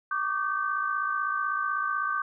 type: tone cluster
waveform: sine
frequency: 1141 / 1197 / 1544 Hz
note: C#6 / D6 / G6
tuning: +50 / +33 / -27 cents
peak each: -31 / -30 / -30 dBFS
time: 0.11-2.22 s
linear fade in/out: 5 ms
effects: none